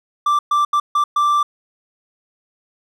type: tone bursts at uneven times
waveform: triangle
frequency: 1174.7 Hz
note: D6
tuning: in tune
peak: -11 dBFS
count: 5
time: 0.26-0.39 / 0.51-0.65 / 0.73-0.8 / 0.95-1.04 / 1.16-1.43 s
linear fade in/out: 5 ms
effects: none